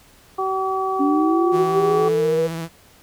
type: harmonic tone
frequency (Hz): 381.1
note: G4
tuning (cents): -49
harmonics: 1 / 2 / 3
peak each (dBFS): -24 / -24 / -24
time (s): 0.38-2.09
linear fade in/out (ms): 10
type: linear sweep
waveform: sine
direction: up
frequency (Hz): 278.9 to 494.5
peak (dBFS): -16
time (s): 0.99-2.48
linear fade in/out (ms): 20
type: tone with vibrato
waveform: sawtooth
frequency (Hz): 164.81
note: E3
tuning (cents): 0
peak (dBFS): -22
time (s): 1.51-2.69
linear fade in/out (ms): 50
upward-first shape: sine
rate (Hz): 15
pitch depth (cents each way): 28
effects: pink hiss -51 dBFS RMS until 3.02 s